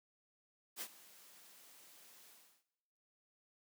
white noise with ADSR envelope, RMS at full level -42 dBFS, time 0.76-2.64 s, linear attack 52 ms, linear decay 63 ms, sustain -19 dB, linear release 350 ms, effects noise-tail reverb RT60 1.0 s tail -18 dB re dry + high-pass 200 Hz 12 dB/octave

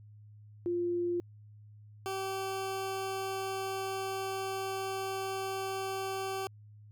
sine / 20% pulse tone pair in turn, 349.2 / 385.4 Hz, F4 / G4, 0 / -29 cents, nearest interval major second, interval 171 cents, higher second, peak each -29 / -29 dBFS, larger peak neither, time 0.66-1.2 / 2.06-6.47 s, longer second, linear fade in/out 0 ms, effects added 105 Hz sine -51 dBFS peak until 6.91 s

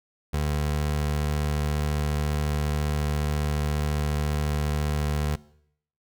25% pulse tone, 74.5 Hz, D2, 25 cents sharp, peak -20 dBFS, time 0.33-5.36 s, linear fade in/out 10 ms, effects noise-tail reverb RT60 0.7 s tail -20 dB re dry

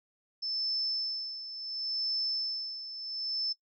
sine tone with tremolo, 5274 Hz, E8, in tune, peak -29 dBFS, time 0.42-3.53 s, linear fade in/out 10 ms, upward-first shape sine, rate 0.71 Hz, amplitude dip 70%, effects noise-tail reverb RT60 0.1 s tail -18 dB re dry

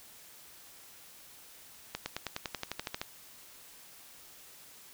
accelerating click train, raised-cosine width 0.2 ms, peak -17 dBFS, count 13, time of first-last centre 1.95-3.015 s, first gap 110 ms, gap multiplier 0.96, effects white hiss -54 dBFS RMS until 4.93 s

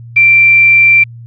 sine tone with quantisation, 2354 Hz, D7, 3 cents sharp, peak -3 dBFS, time 0.16-1.04 s, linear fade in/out 10 ms, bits 5, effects added 117 Hz sine -28 dBFS peak until 1.26 s + resampled to 11025 Hz

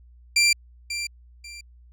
20% pulse tone with echo, 2366 Hz, D7, 12 cents sharp, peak -11 dBFS, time 0.36-0.53 s, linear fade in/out 5 ms, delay 540 ms, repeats 2, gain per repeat -11 dB, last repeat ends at 1.61 s, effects added 60 Hz sine -48 dBFS peak until 1.92 s + low-pass 12000 Hz 12 dB/octave

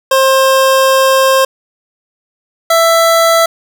25% pulse tone pair in turn, 531 / 663.1 Hz, C5 / E5, +25 / +10 cents, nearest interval major third, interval 385 cents, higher second, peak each -3 dBFS, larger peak neither, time 0.11-1.45 / 2.7-3.46 s, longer first, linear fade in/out 5 ms, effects none

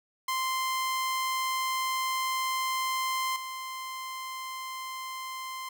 sawtooth tone with level steps, 1043 Hz, C6, 6 cents flat, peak -24 / -32 dBFS, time 0.28-5.69 s, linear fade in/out 5 ms, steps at 3.36 s, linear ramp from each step 2 ms, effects none

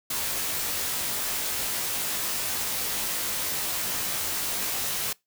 white noise with comb filter, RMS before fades -29 dBFS, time 0.1-5.13 s, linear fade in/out 5 ms, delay 18 ms, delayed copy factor -0.95, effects noise-tail reverb RT60 0.2 s tail -24 dB re dry

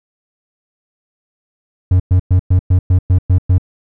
triangle tone bursts, 91.4 Hz, F#2, 21 cents flat, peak -5 dBFS, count 9, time 1.91-3.582 s, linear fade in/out 5 ms, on 88 ms, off 110 ms, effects none

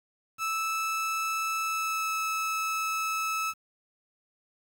30% pulse tone with pitch glide, 1311 to 1301.9 Hz, E6 to E6, -10 to -22 cents, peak -25 dBFS, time 0.38-3.54 s, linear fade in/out 50 ms, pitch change -12 cents, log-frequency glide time 1.63-2.15 s, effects 9-bit

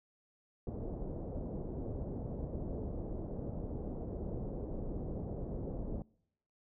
pink low-pass noise, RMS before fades -40 dBFS, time 0.67-6.02 s, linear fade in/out 2 ms, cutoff 580 Hz, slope 24 dB/octave, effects noise-tail reverb RT60 0.8 s tail -26 dB re dry

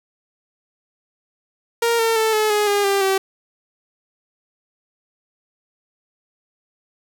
sawtooth tone with pitch steps, 466.2 / 453.7 / 441.6 / 429.7 / 418.2 / 407 / 396.1 / 385.5 Hz, A#4 / A#4 / A4 / A4 / G#4 / G#4 / G4 / G4, 0 / -47 / +6 / -41 / +12 / -35 / +18 / -29 cents, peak -12 dBFS, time 1.82-3.18 s, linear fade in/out 5 ms, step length 170 ms, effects none

